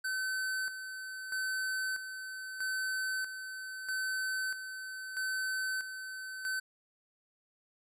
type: tone with tremolo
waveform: square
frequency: 1528 Hz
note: G6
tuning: 45 cents flat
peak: -33 dBFS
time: 0.04-6.6 s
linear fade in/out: 10 ms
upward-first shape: square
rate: 0.78 Hz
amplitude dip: 60%
effects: resampled to 32000 Hz